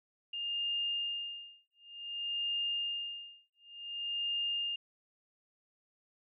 sine tone with tremolo, 2817 Hz, F7, 14 cents sharp, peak -31 dBFS, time 0.33-4.76 s, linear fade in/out 5 ms, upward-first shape sine, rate 0.55 Hz, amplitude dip 100%, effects none

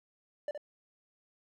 triangle tone with echo, 590 Hz, D5, 8 cents sharp, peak -30 dBFS, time 0.48-0.51 s, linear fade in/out 2 ms, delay 67 ms, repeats 1, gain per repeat -6 dB, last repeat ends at 0.577 s, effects none

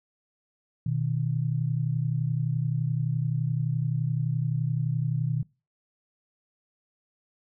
sine tone pair together, 122.6 / 154.28 Hz, B2 / D#3, -12 / -14 cents, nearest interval major third, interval 398 cents, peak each -27 dBFS, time 0.86-5.43 s, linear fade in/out 5 ms, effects noise-tail reverb RT60 0.3 s tail -23 dB re dry

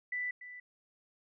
sine tone with echo, 1983 Hz, B6, 7 cents sharp, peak -33 dBFS, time 0.12-0.31 s, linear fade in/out 5 ms, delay 290 ms, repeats 1, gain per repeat -12 dB, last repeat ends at 0.6 s, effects none

